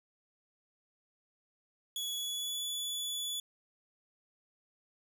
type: tone with pitch glide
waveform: sawtooth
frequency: 3380 to 3437 Hz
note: G#7 to A7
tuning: +30 to -41 cents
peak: -32 dBFS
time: 1.96-3.4 s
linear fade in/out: 2 ms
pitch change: +29 cents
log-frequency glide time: 2.16-2.65 s
effects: none